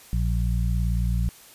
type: harmonic tone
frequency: 58.27 Hz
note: A#1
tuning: in tune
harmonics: 1 / 2 / 3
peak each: -22 / -27 / -30 dBFS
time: 0.13-1.29 s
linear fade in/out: 0 ms
effects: white hiss -49 dBFS RMS until 1.54 s + resampled to 32000 Hz